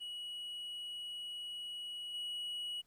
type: tone with level steps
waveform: triangle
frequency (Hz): 2925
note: F#7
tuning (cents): -21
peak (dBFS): -40 / -37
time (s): 0-2.82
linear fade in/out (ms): 20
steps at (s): 2.14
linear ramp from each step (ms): 2
effects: pink hiss -75 dBFS RMS until 2.86 s